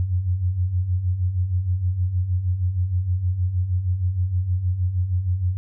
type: beating tone pair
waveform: sine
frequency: 86.2 / 92.6 Hz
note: F2 / F#2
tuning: -22 / +2 cents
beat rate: 6.4 Hz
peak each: -27 / -20 dBFS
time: 0-5.57 s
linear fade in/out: 0 ms
effects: none